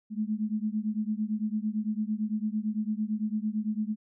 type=beating tone pair; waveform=sine; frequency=210.5 / 219.4 Hz; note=G#3 / A3; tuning=+24 / -5 cents; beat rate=8.9 Hz; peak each=-30 / -31 dBFS; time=0.1-3.96 s; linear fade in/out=50 ms; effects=none